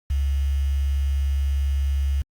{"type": "tone with quantisation", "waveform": "sine", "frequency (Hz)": 69.3, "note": "C#2", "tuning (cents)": 0, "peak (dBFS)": -19, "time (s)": [0.1, 2.22], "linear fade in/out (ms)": 5, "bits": 7, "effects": ["Opus 48 kbps"]}